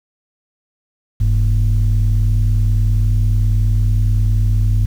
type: tone pair together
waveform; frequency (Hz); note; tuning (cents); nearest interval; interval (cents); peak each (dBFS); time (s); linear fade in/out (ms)
sine; 45.35 / 105.4; F#1 / G#2; -34 / +26; octave + minor third; 1460; -12; 1.2-4.86; 10
effects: tanh soft clip ceiling -8 dBFS + 7-bit